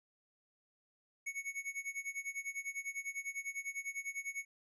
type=tone with tremolo; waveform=square; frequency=2217 Hz; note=C#7; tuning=in tune; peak=-37 dBFS; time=1.26-4.45 s; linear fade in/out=10 ms; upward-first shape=sine; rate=10 Hz; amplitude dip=90%; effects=resampled to 24000 Hz